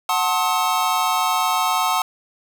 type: chord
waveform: square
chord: F# diminished seventh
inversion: none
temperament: just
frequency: 740 / 888 / 1065.6 / 1278.7 Hz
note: F#5 / A5 / C6 / Eb6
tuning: 0 / +16 / +31 / +47 cents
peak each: -24 dBFS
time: 0.09-2.02 s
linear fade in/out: 2 ms
effects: none